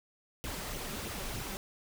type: noise with flanger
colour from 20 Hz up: pink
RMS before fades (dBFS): -39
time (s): 0.44-1.57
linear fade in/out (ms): 0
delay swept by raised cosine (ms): 0.31 to 5.31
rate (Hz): 3.2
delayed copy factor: +0.6
effects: none